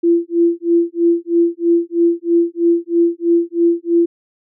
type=tone with tremolo; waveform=sine; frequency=340 Hz; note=F4; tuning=46 cents flat; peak=-8 dBFS; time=0.03-4.06 s; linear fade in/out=10 ms; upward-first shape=sine; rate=3.1 Hz; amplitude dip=100%; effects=none